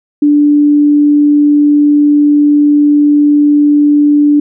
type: tone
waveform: sine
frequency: 293.1 Hz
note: D4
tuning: 3 cents flat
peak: -4 dBFS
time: 0.22-4.4 s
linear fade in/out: 5 ms
effects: none